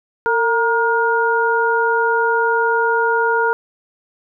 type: tone cluster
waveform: sine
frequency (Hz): 455.4 / 939 / 1426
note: A#4 / A#5 / F6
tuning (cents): -40 / +12 / +36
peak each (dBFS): -18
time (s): 0.26-3.53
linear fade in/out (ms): 0
effects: none